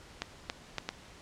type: clicks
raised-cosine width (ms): 0.2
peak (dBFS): -15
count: 4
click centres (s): 0.22 / 0.499 / 0.783 / 0.89
effects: pink hiss -53 dBFS RMS until 1.21 s + low-pass 7000 Hz 12 dB/octave